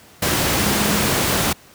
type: tone in noise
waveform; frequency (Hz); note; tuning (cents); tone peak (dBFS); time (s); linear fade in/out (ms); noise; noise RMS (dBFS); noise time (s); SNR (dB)
sine; 207.7; G#3; 0; -23; 0.6-1.08; 5; pink; -18; 0.22-1.53; -8
effects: pink hiss -47 dBFS RMS until 1.74 s + high-pass 80 Hz 12 dB/octave